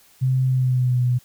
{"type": "tone with pitch glide", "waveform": "sine", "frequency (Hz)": [130, 123.84], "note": ["C3", "B2"], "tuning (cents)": [-11, 5], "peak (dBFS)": -16, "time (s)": [0.21, 1.19], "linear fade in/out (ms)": 20, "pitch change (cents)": -84, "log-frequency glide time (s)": [0.46, 1.04], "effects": ["white hiss -54 dBFS RMS until 1.24 s"]}